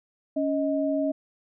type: tone pair together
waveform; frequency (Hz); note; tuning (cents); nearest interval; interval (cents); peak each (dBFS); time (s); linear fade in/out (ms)
sine; 279.7 / 627.2; C#4 / D#5; +16 / +14; octave + major second; 1398; -25 / -26; 0.36-1.12; 10
effects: none